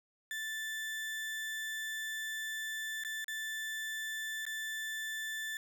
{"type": "tone with dropouts", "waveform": "35% pulse", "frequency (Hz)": 1760, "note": "A6", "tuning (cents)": 0, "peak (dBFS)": -35, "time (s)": [0.31, 5.57], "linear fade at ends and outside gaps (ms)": 1, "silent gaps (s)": [[3.037, 3.048], [3.244, 3.281], [4.453, 4.465]], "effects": []}